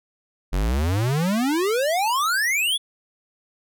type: exponential sweep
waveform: square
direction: up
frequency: 42.72 to 3520 Hz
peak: -20 dBFS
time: 0.52-2.78 s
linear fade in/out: 20 ms
effects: none